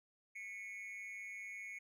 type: tone with amplitude modulation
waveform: triangle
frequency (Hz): 2202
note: C#7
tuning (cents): -12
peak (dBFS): -40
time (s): 0.35-1.79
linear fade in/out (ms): 10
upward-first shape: sine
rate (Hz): 205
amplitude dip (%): 80
effects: none